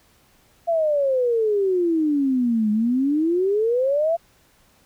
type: exponential two-way sweep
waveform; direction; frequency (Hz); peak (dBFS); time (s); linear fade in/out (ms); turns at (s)
sine; down then up; 687 to 208.3 to 687; -17; 0.67-4.17; 20; 2.71
effects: pink hiss -58 dBFS RMS until 4.85 s